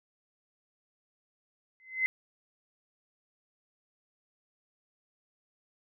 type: tone with exponential growth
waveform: sine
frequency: 2053 Hz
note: C7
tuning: 33 cents flat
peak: -21 dBFS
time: 1.8-2.06 s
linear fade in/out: 0 ms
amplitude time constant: 56 ms
effects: none